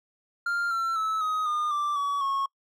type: tone with pitch steps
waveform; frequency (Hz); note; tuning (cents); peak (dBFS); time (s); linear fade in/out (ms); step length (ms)
triangle; 1396.9 / 1349.3 / 1303.4 / 1259 / 1216.1 / 1174.6 / 1134.6 / 1096; F6 / E6 / E6 / D#6 / D#6 / D6 / C#6 / C#6; 0 / +40 / -20 / +20 / -40 / 0 / +40 / -20; -23; 0.46-2.46; 5; 250
effects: noise-tail reverb RT60 0.1 s tail -26 dB re dry